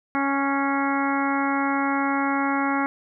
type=harmonic tone with a mistuned harmonic; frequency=277.2 Hz; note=C#4; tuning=in tune; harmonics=1 / 2 / 3 / 4 / 5 / 6 / 7 / 8; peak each=-24 / -34 / -27 / -29 / -29 / -34 / -35 / -33 dBFS; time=0.15-2.86 s; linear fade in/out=0 ms; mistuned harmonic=8; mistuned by=-32 cents; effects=none